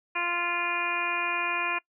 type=harmonic tone; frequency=347.6 Hz; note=F4; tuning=8 cents flat; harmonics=1 / 2 / 3 / 4 / 5 / 6 / 7 / 8; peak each=-40 / -38 / -32 / -36 / -35 / -40 / -29 / -39 dBFS; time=0.15-1.79 s; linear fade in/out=10 ms; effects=noise-tail reverb RT60 0.1 s tail -23 dB re dry